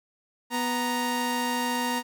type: tone pair together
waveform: sawtooth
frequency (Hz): 246.7 / 933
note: B3 / A#5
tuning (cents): -2 / +1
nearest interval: octave + major seventh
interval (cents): 2303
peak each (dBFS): -25 / -24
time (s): 0.5-2.03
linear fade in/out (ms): 50
effects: none